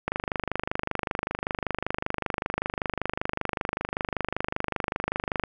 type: click train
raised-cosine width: 0.5 ms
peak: -11 dBFS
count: 136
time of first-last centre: 0.08-5.437 s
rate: 25.2 Hz
effects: none